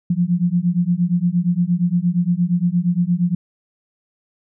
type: beating tone pair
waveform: sine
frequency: 171.2 / 179.8 Hz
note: F3 / F#3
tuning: -34 / -49 cents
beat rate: 8.6 Hz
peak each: -18 dBFS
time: 0.1-3.35 s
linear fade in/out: 5 ms
effects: none